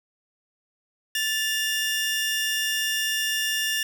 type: tone pair together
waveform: sawtooth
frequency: 1755.2 / 2822 Hz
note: A6 / F7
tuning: -5 / +17 cents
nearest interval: minor sixth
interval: 822 cents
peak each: -23 dBFS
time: 1.15-3.83 s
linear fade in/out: 2 ms
effects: none